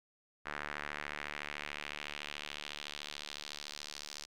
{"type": "tone with band-pass filter sweep", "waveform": "sawtooth", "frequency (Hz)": 73.8, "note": "D2", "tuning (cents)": 9, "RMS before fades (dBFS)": -44, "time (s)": [0.45, 4.26], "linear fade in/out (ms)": 20, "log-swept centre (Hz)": [1600, 5200], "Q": 1.9, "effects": []}